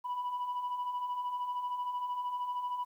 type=beating tone pair; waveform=sine; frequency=975 / 988 Hz; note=B5 / B5; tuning=-23 / 0 cents; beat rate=13 Hz; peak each=-40 / -32 dBFS; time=0.04-2.85 s; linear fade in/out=20 ms; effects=tanh soft clip ceiling -30 dBFS + 11-bit